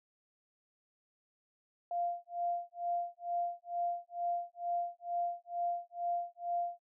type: tone with tremolo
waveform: sine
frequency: 696 Hz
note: F5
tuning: 6 cents flat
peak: -30 dBFS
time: 1.91-6.8 s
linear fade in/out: 2 ms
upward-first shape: sine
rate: 2.2 Hz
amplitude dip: 100%
effects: none